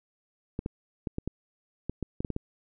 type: clicks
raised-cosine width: 3 ms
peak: -18 dBFS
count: 11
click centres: 0.591 / 0.661 / 1.072 / 1.184 / 1.276 / 1.896 / 2.027 / 2.205 / 2.248 / 2.303 / 2.364 s
effects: none